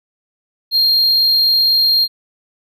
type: tone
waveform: triangle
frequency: 4214 Hz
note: C8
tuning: 12 cents sharp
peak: -9 dBFS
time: 0.71-2.08 s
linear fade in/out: 50 ms
effects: none